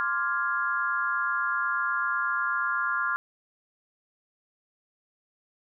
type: chord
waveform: sine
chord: D half-diminished seventh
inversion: third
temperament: equal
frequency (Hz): 1046.5 / 1174.7 / 1396.9 / 1661.2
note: C6 / D6 / F6 / Ab6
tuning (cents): 0 / 0 / 0 / 0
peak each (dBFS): -32 / -33 / -27 / -32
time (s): 0-3.16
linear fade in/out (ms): 0
effects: none